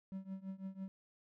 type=tone with tremolo; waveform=triangle; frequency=191.5 Hz; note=G3; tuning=40 cents flat; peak=-37 dBFS; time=0.12-0.88 s; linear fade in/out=0 ms; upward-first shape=triangle; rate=6 Hz; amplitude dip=95%; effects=none